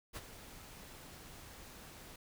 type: noise with ADSR envelope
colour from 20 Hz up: pink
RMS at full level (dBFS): -43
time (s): 0.13-2.16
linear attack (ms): 36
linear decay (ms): 33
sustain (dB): -10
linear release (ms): 4
effects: none